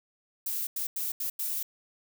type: noise bursts at uneven times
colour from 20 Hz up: violet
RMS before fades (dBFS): -32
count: 5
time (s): 0.46-0.67 / 0.76-0.87 / 0.96-1.12 / 1.2-1.3 / 1.39-1.63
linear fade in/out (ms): 5
effects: none